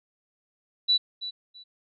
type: tone with echo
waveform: sine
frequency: 3951 Hz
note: B7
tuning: in tune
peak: -18 dBFS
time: 0.88-0.98 s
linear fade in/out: 20 ms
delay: 330 ms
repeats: 2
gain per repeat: -13 dB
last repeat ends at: 1.64 s
effects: none